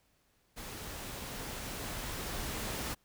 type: noise with level ramp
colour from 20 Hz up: pink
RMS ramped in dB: -44 to -37 dBFS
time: 0.56-2.95 s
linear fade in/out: 20 ms
effects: pink hiss -72 dBFS RMS until 3.04 s